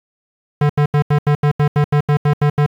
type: tone bursts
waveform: square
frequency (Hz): 146.83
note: D3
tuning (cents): 0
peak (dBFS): -11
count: 13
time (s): 0.61-2.663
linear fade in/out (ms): 5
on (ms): 85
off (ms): 79
effects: low-pass 2000 Hz 12 dB/octave + 7-bit

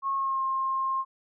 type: tone with pitch glide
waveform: sine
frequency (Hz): 1089 to 1064.1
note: C#6 to C6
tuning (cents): -31 to +29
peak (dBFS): -25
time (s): 0.02-1.05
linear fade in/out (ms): 50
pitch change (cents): -40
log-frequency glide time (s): 0.15-0.42
effects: none

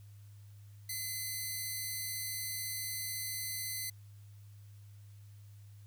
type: tone pair together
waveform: 5% pulse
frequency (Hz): 2036 / 4518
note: C7 / C#8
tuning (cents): -48 / +32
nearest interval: octave + major second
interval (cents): 1380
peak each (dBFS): -28 / -36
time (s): 0.89-3.9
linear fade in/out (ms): 5
effects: added 102 Hz sine -51 dBFS peak until 5.86 s + white hiss -69 dBFS RMS until 5.86 s

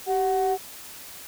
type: tone pair together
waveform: sine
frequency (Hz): 386.8 / 743.4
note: G4 / F#5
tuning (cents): -23 / +8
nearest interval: major seventh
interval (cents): 1131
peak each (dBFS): -22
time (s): 0.06-0.58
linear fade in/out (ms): 50
effects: tanh soft clip ceiling -16 dBFS + white hiss -42 dBFS RMS until 1.27 s

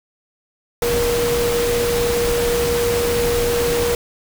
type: tone in noise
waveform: sine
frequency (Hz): 475.9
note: A#4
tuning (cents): +36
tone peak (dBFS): -17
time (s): 0.82-3.95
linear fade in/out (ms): 2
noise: pink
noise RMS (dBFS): -23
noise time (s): 0.82-3.95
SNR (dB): +3
effects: none

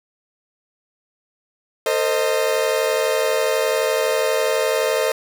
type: chord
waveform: 40% pulse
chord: A diminished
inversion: none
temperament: equal with one note detuned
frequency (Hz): 451.3 / 523.3 / 622.3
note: A4 / C5 / Eb5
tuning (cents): +44 / 0 / 0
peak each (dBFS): -21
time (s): 1.86-5.12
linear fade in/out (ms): 2
effects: none

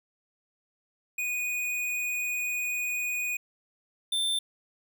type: tone pair in turn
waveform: square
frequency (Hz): 2473 / 3560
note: D#7 / A7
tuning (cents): -11 / +20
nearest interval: tritone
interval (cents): 631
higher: second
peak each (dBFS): -29 / -26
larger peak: second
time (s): 1.18-3.37 / 4.12-4.39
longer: first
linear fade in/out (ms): 5
effects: none

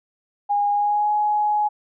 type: tone with pitch glide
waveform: sine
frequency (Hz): 818 to 839.1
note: G#5 to G#5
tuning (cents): -26 to +18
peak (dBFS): -17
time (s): 0.49-1.69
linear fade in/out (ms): 20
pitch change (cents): +44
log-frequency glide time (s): 0.71-1.11
effects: none

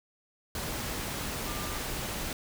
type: tone in noise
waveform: sine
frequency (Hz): 1194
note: D6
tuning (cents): +28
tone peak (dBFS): -43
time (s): 1.46-1.78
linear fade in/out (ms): 2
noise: pink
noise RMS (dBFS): -35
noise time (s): 0.55-2.33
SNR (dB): -11
effects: none

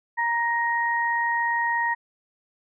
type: tone pair together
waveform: sine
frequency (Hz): 937 / 1874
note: A#5 / A#6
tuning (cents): +9 / +9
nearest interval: octave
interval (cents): 1200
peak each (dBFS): -24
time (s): 0.17-1.95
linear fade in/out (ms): 20
effects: none

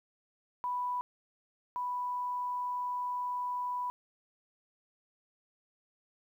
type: tone pair in turn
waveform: sine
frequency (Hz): 987.8 / 987.8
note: B5 / B5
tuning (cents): 0 / 0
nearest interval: unison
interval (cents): 0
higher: neither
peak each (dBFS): -31 / -32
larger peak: first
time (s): 0.64-1.01 / 1.76-3.9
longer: second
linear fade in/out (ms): 0
effects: 11-bit

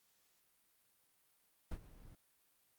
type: noise with ADSR envelope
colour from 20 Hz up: brown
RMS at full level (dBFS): -40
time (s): 1.71-2.15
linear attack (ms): 7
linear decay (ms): 61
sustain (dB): -17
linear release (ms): 3
effects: white hiss -75 dBFS RMS until 2.78 s + Opus 48 kbps

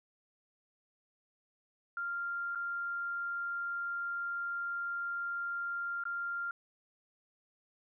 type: tone with dropouts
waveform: sine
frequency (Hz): 1393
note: F6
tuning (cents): -5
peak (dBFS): -34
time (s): 1.97-6.51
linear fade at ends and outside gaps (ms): 2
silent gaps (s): 2.55-2.556 / 6.038-6.053
effects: none

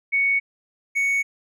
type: tone pair in turn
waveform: sine / triangle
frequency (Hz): 2224 / 2224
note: C#7 / C#7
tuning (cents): +5 / +5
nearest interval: unison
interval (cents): 0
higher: neither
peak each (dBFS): -17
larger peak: neither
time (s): 0.12-0.4 / 0.95-1.23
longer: neither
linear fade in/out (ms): 20
effects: none

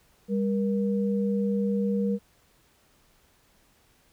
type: tone pair together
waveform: sine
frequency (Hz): 200 / 475.1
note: G3 / A#4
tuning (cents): +35 / +33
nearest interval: octave + minor third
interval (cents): 1498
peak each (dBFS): -24 / -29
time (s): 0.28-2.19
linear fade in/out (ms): 50
effects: pink hiss -63 dBFS RMS until 4.12 s

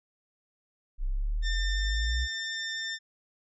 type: exponential sweep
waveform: sine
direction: up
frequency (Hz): 30.87 to 64.3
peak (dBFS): -26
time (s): 0.98-2.28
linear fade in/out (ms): 50
type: tone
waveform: 20% pulse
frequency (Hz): 1798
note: A6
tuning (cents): +37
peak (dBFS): -27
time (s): 1.42-2.99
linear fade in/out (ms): 50
effects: resampled to 22050 Hz

